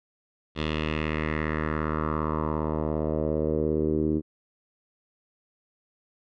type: tone with low-pass filter sweep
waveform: 10% pulse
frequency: 77.4 Hz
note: D#2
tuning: 9 cents flat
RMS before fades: -27 dBFS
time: 0.55-4.22 s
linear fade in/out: 50 ms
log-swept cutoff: 3400 to 320 Hz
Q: 3
effects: none